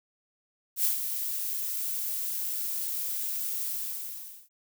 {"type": "noise with ADSR envelope", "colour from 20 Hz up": "violet", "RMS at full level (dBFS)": -24, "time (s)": [0.76, 4.49], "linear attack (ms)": 84, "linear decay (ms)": 120, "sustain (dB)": -8, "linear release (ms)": 810, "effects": []}